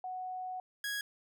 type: tone pair in turn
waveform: sine / sawtooth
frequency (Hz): 740 / 1656.9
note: F#5 / G#6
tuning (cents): 0 / -5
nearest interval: octave + major second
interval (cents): 1395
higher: second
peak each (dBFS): -37 / -31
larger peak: second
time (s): 0.04-0.6 / 0.84-1.01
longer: first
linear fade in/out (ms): 2
effects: none